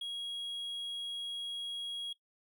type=tone; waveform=triangle; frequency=3300 Hz; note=G#7; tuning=12 cents flat; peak=-35 dBFS; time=0.01-2.13 s; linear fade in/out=5 ms; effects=noise-tail reverb RT60 0.1 s tail -18 dB re dry